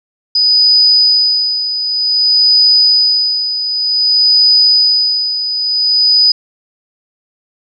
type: tone with tremolo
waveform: sine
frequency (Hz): 4978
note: D#8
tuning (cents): 0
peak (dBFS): -5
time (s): 0.35-6.32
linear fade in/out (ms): 5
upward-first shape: sine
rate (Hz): 0.54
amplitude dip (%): 65
effects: none